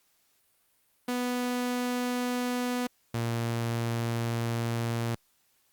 sawtooth tone pair in turn, 246.9 / 116.52 Hz, B3 / A#2, 0 / 0 cents, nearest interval octave + minor second, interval 1300 cents, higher first, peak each -24 dBFS, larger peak neither, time 1.08-2.87 / 3.14-5.15 s, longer second, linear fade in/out 5 ms, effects white hiss -69 dBFS RMS until 5.72 s + Opus 48 kbps

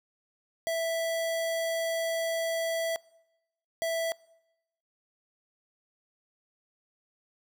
square tone bursts at uneven times, 659.3 Hz, E5, in tune, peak -28 dBFS, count 2, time 0.67-2.96 / 3.82-4.12 s, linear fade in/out 0 ms, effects noise-tail reverb RT60 0.9 s tail -24 dB re dry

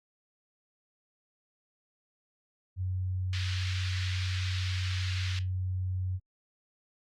sine tone, 92.5 Hz, F#2, in tune, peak -29 dBFS, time 2.76-6.2 s, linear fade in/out 50 ms
white band-pass noise, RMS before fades -40 dBFS, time 3.33-5.39 s, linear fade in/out 0 ms, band 1500 to 4500 Hz, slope 24 dB/octave
effects Opus 48 kbps

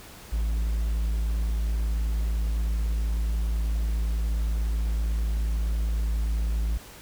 triangle tone, 55 Hz, A1, in tune, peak -21 dBFS, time 0.32-6.78 s, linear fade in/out 10 ms, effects pink hiss -46 dBFS RMS until 7.01 s

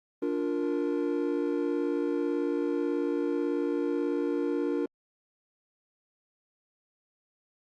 triangle chord, Bb major, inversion first, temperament just, 291.4 / 349.6 / 466.2 Hz, D4 / F4 / Bb4, -13 / +2 / 0 cents, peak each -28 / -29 / -30 dBFS, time 0.22-4.86 s, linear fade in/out 5 ms, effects Opus 24 kbps

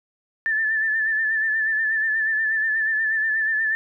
sine tone with vibrato, 1760 Hz, A6, in tune, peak -19 dBFS, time 0.46-3.75 s, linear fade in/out 0 ms, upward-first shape sine, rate 8.3 Hz, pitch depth 43 cents each way, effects none

